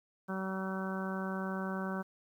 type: harmonic tone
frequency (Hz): 190.2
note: F#3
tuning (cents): +48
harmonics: 1 / 2 / 3 / 4 / 5 / 6 / 7 / 8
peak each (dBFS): -36 / -43 / -44 / -47 / -46 / -46 / -47 / -44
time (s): 0.28-2.03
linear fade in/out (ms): 20
effects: 11-bit